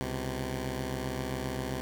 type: tone pair together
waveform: 10% pulse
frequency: 67.7 / 127.8 Hz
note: C#2 / C3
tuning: -40 / -40 cents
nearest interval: major seventh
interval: 1100 cents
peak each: -27 dBFS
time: 0.01-1.81 s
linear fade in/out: 0 ms
effects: none